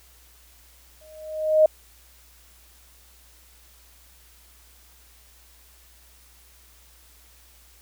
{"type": "tone with exponential growth", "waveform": "sine", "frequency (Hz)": 622, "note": "D#5", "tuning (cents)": -1, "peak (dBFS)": -10, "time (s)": [1.01, 1.66], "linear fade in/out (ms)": 5, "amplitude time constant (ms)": 140, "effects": ["added 60 Hz sine -55 dBFS peak until 7.81 s", "white hiss -55 dBFS RMS until 7.81 s"]}